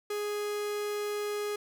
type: tone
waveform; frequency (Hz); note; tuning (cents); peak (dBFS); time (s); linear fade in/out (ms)
45% pulse; 415.3; G#4; 0; -31; 0.1-1.56; 5
effects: none